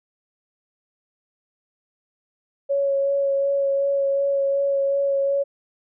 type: tone with vibrato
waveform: sine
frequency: 555 Hz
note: C#5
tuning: 2 cents sharp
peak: -18 dBFS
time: 2.69-5.44 s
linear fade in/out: 20 ms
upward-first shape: sine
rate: 2.7 Hz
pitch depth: 13 cents each way
effects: none